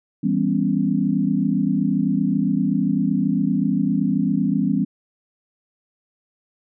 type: chord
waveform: sine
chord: C# half-diminished seventh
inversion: first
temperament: just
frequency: 166.31 / 199.57 / 249.5 / 277.2 Hz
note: E3 / G3 / B3 / C#4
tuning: +16 / +31 / +18 / 0 cents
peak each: -24 / -21 / -23 / -23 dBFS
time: 0.23-4.85 s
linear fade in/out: 10 ms
effects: none